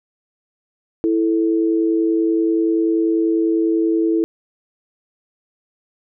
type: tone pair together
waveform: sine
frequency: 329.5 / 439.8 Hz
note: E4 / A4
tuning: -1 / -1 cents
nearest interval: perfect fourth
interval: 500 cents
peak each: -15 / -21 dBFS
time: 1.04-4.24 s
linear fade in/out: 0 ms
effects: none